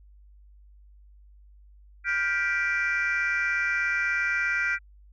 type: chord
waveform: sine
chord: G dominant seventh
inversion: third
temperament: just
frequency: 1411.2 / 1568 / 1960 / 2352 Hz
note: F6 / G6 / B6 / D7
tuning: +18 / 0 / -14 / +2 cents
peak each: -28 dBFS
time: 2.04-4.79 s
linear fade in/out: 50 ms
effects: tanh soft clip ceiling -17 dBFS + added 50 Hz sine -50 dBFS peak until 5.12 s